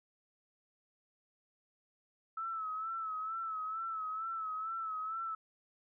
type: tone with vibrato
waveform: sine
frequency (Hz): 1305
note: E6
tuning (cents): -18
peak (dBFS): -36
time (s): 2.37-5.35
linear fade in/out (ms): 5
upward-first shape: sine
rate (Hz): 2.2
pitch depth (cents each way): 54
effects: none